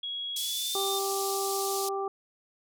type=tone with pitch glide; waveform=sine; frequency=3322 to 3602 Hz; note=G#7 to A7; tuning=0 to +40 cents; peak=-32 dBFS; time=0.03-0.99 s; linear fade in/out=5 ms; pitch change=+140 cents; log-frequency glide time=0.34-0.77 s
type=band-pass noise; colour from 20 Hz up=pink; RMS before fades=-35 dBFS; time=0.36-1.89 s; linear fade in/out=5 ms; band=4200 to 15000 Hz; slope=24 dB/octave
type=harmonic tone; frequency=392 Hz; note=G4; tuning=in tune; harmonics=1 / 2 / 3; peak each=-31 / -34 / -36 dBFS; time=0.75-2.08 s; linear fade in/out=2 ms
effects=none